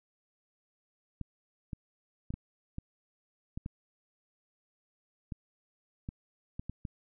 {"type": "clicks", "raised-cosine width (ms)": 5, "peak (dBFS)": -25, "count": 12, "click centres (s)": [1.213, 1.732, 2.305, 2.34, 2.784, 3.575, 3.661, 5.322, 6.089, 6.595, 6.696, 6.852], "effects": []}